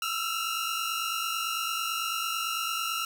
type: tone cluster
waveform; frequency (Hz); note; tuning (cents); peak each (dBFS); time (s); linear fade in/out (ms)
sawtooth; 1310 / 1359 / 2832; E6 / F6 / F7; -11 / -48 / +23; -30; 0.02-3.05; 2
effects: none